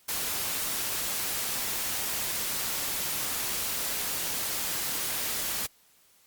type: noise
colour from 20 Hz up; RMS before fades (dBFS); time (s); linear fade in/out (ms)
white; -31; 0.08-5.67; 10
effects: white hiss -62 dBFS RMS until 6.26 s + Opus 48 kbps